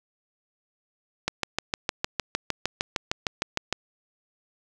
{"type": "click train", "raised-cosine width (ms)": 0.2, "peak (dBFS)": -7, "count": 17, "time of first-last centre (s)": [1.28, 3.726], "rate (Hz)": 6.54, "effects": []}